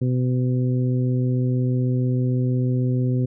harmonic tone, 126.3 Hz, B2, 39 cents sharp, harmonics 1 / 2 / 3 / 4, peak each -19 / -25 / -31 / -35 dBFS, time 0.01-3.26 s, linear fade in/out 10 ms, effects none

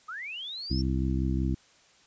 sine linear sweep, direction up, 1200 to 5520 Hz, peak -35 dBFS, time 0.08-0.82 s, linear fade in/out 10 ms
harmonic tone, 65.41 Hz, C2, in tune, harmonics 1 / 2 / 3 / 4 / 5, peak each -28 / -31 / -33 / -34 / -35 dBFS, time 0.7-1.55 s, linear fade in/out 10 ms
effects white hiss -60 dBFS RMS until 2.06 s + resampled to 16000 Hz

